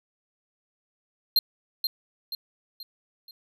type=tone with echo; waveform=square; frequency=4186 Hz; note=C8; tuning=in tune; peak=-17 dBFS; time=1.36-1.39 s; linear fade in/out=2 ms; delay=480 ms; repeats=4; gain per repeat=-7 dB; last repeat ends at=3.31 s; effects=none